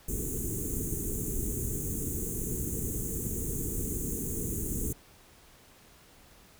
pink band-stop noise, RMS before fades -33 dBFS, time 0.08-4.93 s, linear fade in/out 5 ms, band 460 to 6400 Hz, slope 96 dB/octave, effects pink hiss -57 dBFS RMS until 6.59 s

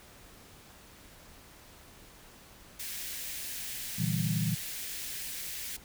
white high-pass noise, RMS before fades -39 dBFS, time 2.79-5.77 s, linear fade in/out 10 ms, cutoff 1600 Hz, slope 48 dB/octave
sine chord, E half-diminished seventh, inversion second, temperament equal, 116.54 / 146.83 / 164.81 / 196 Hz, Bb2 / D3 / E3 / G3, 0 / 0 / 0 / 0 cents, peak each -33 / -35 / -31 / -35 dBFS, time 3.98-4.55 s, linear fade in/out 10 ms
effects pink hiss -54 dBFS RMS until 5.84 s

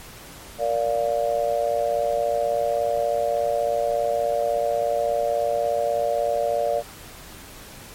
sine chord, Bb major, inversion none, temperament just, 466.2 / 582.7 / 699.2 Hz, Bb4 / D5 / F5, 0 / -14 / +2 cents, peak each -27 / -22 / -25 dBFS, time 0.58-6.83 s, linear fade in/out 50 ms, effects pink hiss -42 dBFS RMS until 7.94 s + MP3 64 kbps

